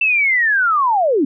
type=linear sweep; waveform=sine; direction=down; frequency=2684 to 250.8 Hz; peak=-12 dBFS; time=0.01-1.25 s; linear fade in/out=5 ms; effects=none